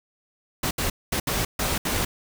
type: noise bursts at uneven times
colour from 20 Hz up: pink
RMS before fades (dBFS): -25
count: 6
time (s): 0.63-0.71 / 0.78-0.9 / 1.12-1.2 / 1.27-1.45 / 1.59-1.78 / 1.85-2.05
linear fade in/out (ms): 5
effects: none